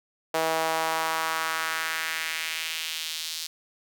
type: tone with high-pass filter sweep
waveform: sawtooth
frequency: 161.2 Hz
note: E3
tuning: 38 cents flat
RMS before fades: -29 dBFS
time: 0.34-3.47 s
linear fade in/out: 5 ms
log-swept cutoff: 600 to 4300 Hz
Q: 1.8
effects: none